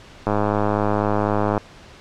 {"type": "click train", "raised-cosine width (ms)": 1, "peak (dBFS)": -6, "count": 137, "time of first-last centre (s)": [0.27, 1.578], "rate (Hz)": 104, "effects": ["pink hiss -44 dBFS RMS until 2 s", "low-pass 5000 Hz 12 dB/octave"]}